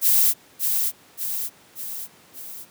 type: noise with echo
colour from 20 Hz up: violet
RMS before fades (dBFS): -17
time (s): 0.01-0.34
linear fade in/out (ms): 50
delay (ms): 580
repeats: 4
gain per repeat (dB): -5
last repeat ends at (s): 2.66
effects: pink hiss -52 dBFS RMS until 2.7 s + high-pass 150 Hz 12 dB/octave